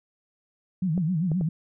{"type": "tone with vibrato", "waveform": "sine", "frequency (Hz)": 170.3, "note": "F3", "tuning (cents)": -43, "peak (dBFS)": -22, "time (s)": [0.82, 1.49], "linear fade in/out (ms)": 5, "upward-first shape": "sine", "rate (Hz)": 7.6, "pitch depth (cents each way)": 190}
{"type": "clicks", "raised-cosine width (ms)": 2, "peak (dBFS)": -21, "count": 3, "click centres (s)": [0.978, 1.317, 1.411]}
{"effects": []}